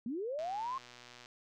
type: linear sweep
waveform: sine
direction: up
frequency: 215.9 to 1086 Hz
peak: -35 dBFS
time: 0.06-0.78 s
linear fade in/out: 2 ms
type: click train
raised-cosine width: 0.2 ms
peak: -35 dBFS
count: 107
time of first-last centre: 0.39-1.259 s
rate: 122 Hz
effects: none